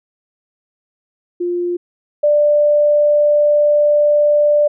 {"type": "tone pair in turn", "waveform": "sine", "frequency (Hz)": [351.3, 590.8], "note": ["F4", "D5"], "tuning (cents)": [10, 10], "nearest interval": "major sixth", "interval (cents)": 900, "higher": "second", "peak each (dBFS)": [-16, -9], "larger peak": "second", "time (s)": [[1.4, 1.77], [2.23, 4.68]], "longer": "second", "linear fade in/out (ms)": 10, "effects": []}